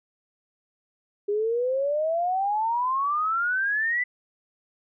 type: exponential sweep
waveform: sine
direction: up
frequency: 403 to 2009 Hz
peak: -22 dBFS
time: 1.28-4.04 s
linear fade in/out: 10 ms
effects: none

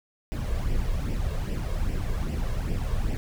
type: noise with flanger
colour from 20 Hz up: brown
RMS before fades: -27 dBFS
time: 0.32-3.17 s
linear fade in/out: 0 ms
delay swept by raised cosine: 0.37 to 1.87 ms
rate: 2.5 Hz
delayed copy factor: +0.6
effects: none

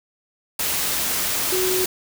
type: tone in noise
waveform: sine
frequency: 370 Hz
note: F#4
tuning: in tune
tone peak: -21 dBFS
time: 1.52-1.85 s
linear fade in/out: 5 ms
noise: white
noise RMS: -23 dBFS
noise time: 0.59-1.86 s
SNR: -1 dB
effects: none

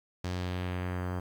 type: tone with low-pass filter sweep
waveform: sawtooth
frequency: 90.4 Hz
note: F#2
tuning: 40 cents flat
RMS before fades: -34 dBFS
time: 0.24-1.2 s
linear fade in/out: 5 ms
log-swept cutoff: 6000 to 1200 Hz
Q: 1.4
effects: 9-bit

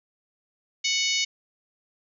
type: harmonic tone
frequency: 740 Hz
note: F#5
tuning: in tune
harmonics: 3 / 4 / 5 / 6 / 7 / 8 / 9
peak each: -28 / -29 / -30 / -31 / -31 / -32 / -33 dBFS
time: 0.84-1.25 s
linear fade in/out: 10 ms
effects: none

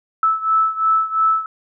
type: beating tone pair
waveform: sine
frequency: 1309 / 1311.9 Hz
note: E6 / E6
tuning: -13 / -9 cents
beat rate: 2.9 Hz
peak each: -16 / -19 dBFS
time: 0.23-1.46 s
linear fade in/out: 2 ms
effects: none

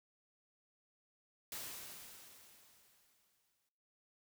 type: noise with exponential decay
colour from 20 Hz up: white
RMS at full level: -44 dBFS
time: 1.52-3.69 s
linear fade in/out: 2 ms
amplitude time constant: 470 ms
effects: noise-tail reverb RT60 0.9 s tail -17 dB re dry

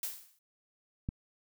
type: noise with exponential decay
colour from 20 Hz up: blue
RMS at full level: -34 dBFS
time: 0.03-0.39 s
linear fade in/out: 2 ms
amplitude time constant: 78 ms
type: click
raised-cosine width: 5 ms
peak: -21 dBFS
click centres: 1.089 s
effects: none

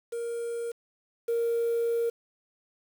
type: tone pair in turn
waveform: triangle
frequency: 468.4 / 466 Hz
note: A#4 / A#4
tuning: +8 / -1 cents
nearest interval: unison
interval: 9 cents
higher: first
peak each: -28 / -21 dBFS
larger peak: second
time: 0.12-0.72 / 1.28-2.1 s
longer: second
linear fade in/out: 10 ms
effects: tanh soft clip ceiling -21 dBFS + 8-bit

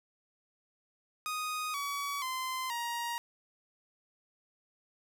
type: tone with pitch steps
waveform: sawtooth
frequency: 1244.5 / 1134.6 / 1034.5 / 943.2 Hz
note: D#6 / C#6 / C6 / A#5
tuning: 0 / +40 / -20 / +20 cents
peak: -30 dBFS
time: 1.26-3.18 s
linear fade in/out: 0 ms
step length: 480 ms
effects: none

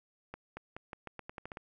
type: accelerating click train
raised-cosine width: 0.5 ms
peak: -27 dBFS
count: 11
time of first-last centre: 0.34-1.571 s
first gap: 230 ms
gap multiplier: 0.85
effects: none

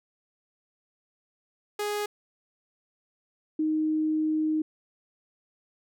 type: tone pair in turn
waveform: sawtooth / sine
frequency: 415.3 / 311.1 Hz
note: G#4 / D#4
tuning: 0 / 0 cents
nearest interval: perfect fourth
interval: 500 cents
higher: first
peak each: -24 / -23 dBFS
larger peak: second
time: 1.79-2.06 / 3.59-4.62 s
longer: second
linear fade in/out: 5 ms
effects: none

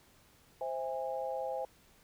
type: chord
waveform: sine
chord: C augmented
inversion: none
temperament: just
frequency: 523.3 / 654.1 / 817.6 Hz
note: C5 / E5 / G#5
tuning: 0 / -14 / -27 cents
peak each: -37 / -40 / -39 dBFS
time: 0.61-1.65 s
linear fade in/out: 2 ms
effects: pink hiss -64 dBFS RMS until 2.03 s

